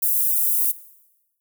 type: high-pass noise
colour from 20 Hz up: pink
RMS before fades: -20 dBFS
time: 0.02-0.72 s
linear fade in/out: 10 ms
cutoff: 12000 Hz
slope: 24 dB/octave
effects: noise-tail reverb RT60 1.0 s tail -18 dB re dry